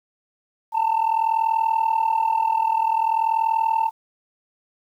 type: tone with amplitude modulation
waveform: sine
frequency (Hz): 895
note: A5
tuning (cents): +29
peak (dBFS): -12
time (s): 0.72-3.91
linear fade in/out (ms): 50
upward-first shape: sine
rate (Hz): 40.5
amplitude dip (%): 85
effects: tanh soft clip ceiling -14 dBFS + 9-bit